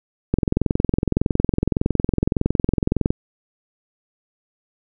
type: click train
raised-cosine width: 3 ms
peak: -4 dBFS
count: 61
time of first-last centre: 0.34-3.105 s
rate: 21.7 Hz
effects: none